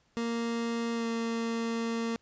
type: tone with pitch glide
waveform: 30% pulse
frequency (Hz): 232.4 to 229.6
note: A#3 to A#3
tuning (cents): -5 to -26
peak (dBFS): -27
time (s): 0.17-2.16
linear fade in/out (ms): 0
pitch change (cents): -21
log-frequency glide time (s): 0.94-1.06
effects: pink hiss -69 dBFS RMS until 2.21 s + resampled to 16000 Hz